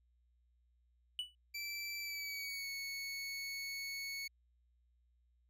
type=tone with exponential decay; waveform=triangle; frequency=2960 Hz; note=F#7; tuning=in tune; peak=-32 dBFS; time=1.19-1.35 s; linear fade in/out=1 ms; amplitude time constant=33 ms
type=tone with pitch glide; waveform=25% pulse; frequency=2329 to 2212 Hz; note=D7 to C#7; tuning=-15 to -4 cents; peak=-37 dBFS; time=1.54-4.28 s; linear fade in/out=10 ms; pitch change=-89 cents; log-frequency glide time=2.01-2.69 s
effects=added 60 Hz sine -70 dBFS peak until 5.49 s